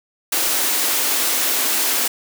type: high-pass noise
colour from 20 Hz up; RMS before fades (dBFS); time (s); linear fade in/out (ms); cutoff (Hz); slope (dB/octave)
white; -19; 0.32-2.08; 5; 230; 96
effects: none